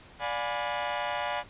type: chord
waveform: sawtooth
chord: D diminished seventh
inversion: none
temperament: equal with one note detuned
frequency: 587.3 / 714 / 830.6 / 987.8 Hz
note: D5 / F5 / Ab5 / Cb6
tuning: 0 / +38 / 0 / 0 cents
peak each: -31 dBFS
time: 0.19-1.44 s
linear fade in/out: 50 ms
effects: pink hiss -52 dBFS RMS until 1.49 s + resampled to 8000 Hz